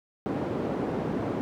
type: band-pass noise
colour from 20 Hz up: white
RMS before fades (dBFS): -30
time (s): 0.26-1.41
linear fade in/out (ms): 0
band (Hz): 130 to 420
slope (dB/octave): 12
effects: none